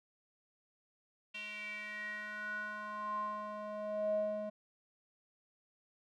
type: tone with band-pass filter sweep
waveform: square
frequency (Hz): 210.6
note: G#3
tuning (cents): +24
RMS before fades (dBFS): -40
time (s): 1.34-4.5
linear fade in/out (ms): 10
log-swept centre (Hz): 2800 to 520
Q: 7.5
effects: none